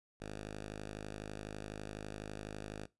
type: tone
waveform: 5% pulse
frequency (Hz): 52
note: G#1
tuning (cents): +3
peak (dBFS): -32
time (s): 0.2-2.86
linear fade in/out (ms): 10
effects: noise-tail reverb RT60 0.2 s tail -19 dB re dry + resampled to 24000 Hz